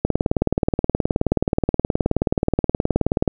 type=click train; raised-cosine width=2 ms; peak=-3 dBFS; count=62; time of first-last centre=0.05-3.278 s; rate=18.9 Hz; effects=none